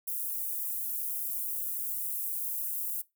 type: high-pass noise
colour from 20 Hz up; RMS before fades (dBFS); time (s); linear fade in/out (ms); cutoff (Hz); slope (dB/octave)
pink; -34; 0.07-3.02; 10; 12000; 24
effects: noise-tail reverb RT60 0.2 s tail -20 dB re dry